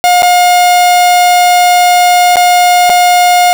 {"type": "tone with dropouts", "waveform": "45% pulse", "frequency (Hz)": 714, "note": "F5", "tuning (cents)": 38, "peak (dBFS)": -4, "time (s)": [0.04, 3.53], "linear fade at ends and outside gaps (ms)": 0, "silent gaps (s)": [[0.222, 0.23], [2.358, 2.368], [2.895, 2.9]], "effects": []}